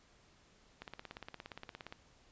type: click train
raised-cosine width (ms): 0.3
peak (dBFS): -29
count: 20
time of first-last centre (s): 0.82-1.925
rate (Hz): 17.2
effects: pink hiss -66 dBFS RMS until 2.31 s + resampled to 16000 Hz